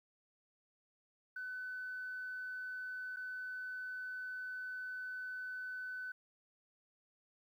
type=tone with dropouts; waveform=sine; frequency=1506 Hz; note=F#6; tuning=30 cents sharp; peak=-40 dBFS; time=1.36-6.12 s; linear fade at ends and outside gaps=5 ms; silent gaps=3.162-3.168 s; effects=tanh soft clip ceiling -36 dBFS + 12-bit